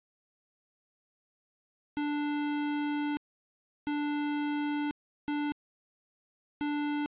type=tone bursts at uneven times; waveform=square; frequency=293.7 Hz; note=D4; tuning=in tune; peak=-30 dBFS; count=4; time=1.97-3.17 / 3.87-4.91 / 5.28-5.52 / 6.61-7.06 s; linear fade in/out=0 ms; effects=resampled to 8000 Hz + 12-bit